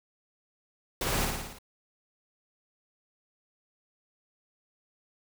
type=noise with echo; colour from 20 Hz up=pink; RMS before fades=-31 dBFS; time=1.01-1.25 s; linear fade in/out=2 ms; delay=56 ms; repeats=6; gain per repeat=-3 dB; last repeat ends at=1.586 s; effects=none